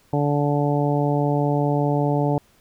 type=harmonic tone; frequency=145 Hz; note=D3; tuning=22 cents flat; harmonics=1 / 2 / 3 / 4 / 5 / 6; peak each=-21 / -24 / -26 / -27 / -28 / -29 dBFS; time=0.13-2.38 s; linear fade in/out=2 ms; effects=pink hiss -58 dBFS RMS until 2.6 s